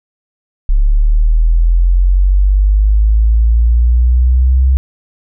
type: linear sweep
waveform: sine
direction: up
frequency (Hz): 34.65 to 66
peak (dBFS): -6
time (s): 0.69-4.77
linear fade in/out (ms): 0
effects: none